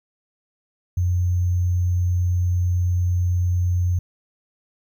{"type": "tone with sample-and-hold", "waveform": "sine", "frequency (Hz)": 89.1, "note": "F2", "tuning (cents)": 35, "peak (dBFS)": -17, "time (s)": [0.97, 3.99], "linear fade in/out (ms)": 5, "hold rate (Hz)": 6300, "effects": []}